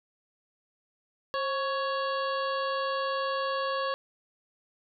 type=harmonic tone with a mistuned harmonic; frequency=557 Hz; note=C#5; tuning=8 cents sharp; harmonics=1 / 2 / 3 / 5 / 6 / 7 / 8; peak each=-31 / -31 / -37 / -43 / -43 / -48 / -43 dBFS; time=1.34-3.94 s; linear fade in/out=0 ms; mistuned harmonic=1; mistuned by=-71 cents; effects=none